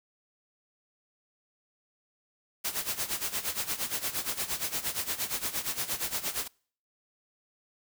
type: noise with tremolo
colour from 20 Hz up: white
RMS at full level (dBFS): -30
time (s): 2.64-6.48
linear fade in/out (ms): 10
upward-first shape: sine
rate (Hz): 8.6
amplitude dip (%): 80
effects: noise-tail reverb RT60 0.5 s tail -26 dB re dry